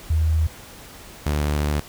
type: tone pair in turn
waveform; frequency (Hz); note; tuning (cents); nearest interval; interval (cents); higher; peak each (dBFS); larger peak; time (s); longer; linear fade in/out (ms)
sine / sawtooth; 79.4 / 74; D#2 / D2; +36 / +14; minor second; 122; first; -16; neither; 0.1-0.47 / 1.26-1.8; second; 5
effects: pink hiss -42 dBFS RMS until 1.88 s